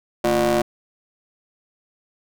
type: ring-modulated tone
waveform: 30% pulse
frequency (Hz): 125.4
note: B2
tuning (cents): +27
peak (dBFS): -11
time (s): 0.24-0.62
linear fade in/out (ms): 5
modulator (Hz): 476
effects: none